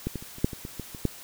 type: clicks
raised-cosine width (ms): 3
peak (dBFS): -15 / -19 / -29 / -30 / -8 / -23 / -23 / -21 / -26 / -10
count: 10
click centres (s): 0.07 / 0.157 / 0.225 / 0.384 / 0.445 / 0.532 / 0.651 / 0.797 / 0.948 / 1.053
effects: white hiss -45 dBFS RMS until 1.23 s